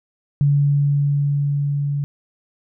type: tone with level ramp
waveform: sine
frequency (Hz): 143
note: D3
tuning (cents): -46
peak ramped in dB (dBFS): -12 to -19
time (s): 0.41-2.04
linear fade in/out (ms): 0
effects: none